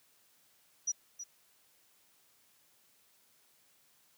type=tone with echo; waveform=sine; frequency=5840 Hz; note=F#8; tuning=24 cents flat; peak=-29 dBFS; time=0.87-0.92 s; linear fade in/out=10 ms; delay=320 ms; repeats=1; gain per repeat=-11 dB; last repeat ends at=1.24 s; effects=white hiss -68 dBFS RMS until 4.17 s + high-pass 80 Hz 12 dB/octave